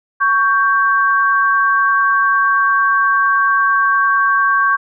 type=tone pair together; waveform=sine; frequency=1117 / 1572.8 Hz; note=C#6 / G6; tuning=+13 / +5 cents; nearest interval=tritone; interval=592 cents; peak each=-13 / -14 dBFS; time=0.2-4.77 s; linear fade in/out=20 ms; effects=none